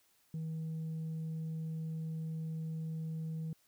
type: tone with tanh clipping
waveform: sine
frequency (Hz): 160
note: D#3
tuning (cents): +49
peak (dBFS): -37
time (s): 0.34-3.53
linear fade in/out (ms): 2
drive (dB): 1
effects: white hiss -71 dBFS RMS until 3.67 s